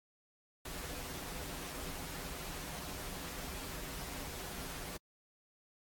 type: noise with comb filter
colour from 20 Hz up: pink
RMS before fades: -44 dBFS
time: 0.65-4.97 s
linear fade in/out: 5 ms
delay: 9.1 ms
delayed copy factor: -0.65
effects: AAC 64 kbps